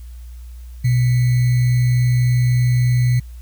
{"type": "tone with sample-and-hold", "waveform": "sine", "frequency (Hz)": 123.47, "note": "B2", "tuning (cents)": 0, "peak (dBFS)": -12, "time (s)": [0.84, 3.2], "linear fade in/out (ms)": 10, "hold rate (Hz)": 2100, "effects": ["added 60 Hz sine -32 dBFS peak until 3.41 s", "white hiss -54 dBFS RMS until 3.41 s"]}